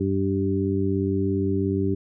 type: harmonic tone with a mistuned harmonic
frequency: 97.1 Hz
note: G2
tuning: 16 cents flat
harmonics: 1 / 2 / 3 / 4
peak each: -26 / -27 / -26 / -26 dBFS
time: 0-1.95 s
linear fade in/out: 10 ms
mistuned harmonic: 1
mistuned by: -20 cents
effects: none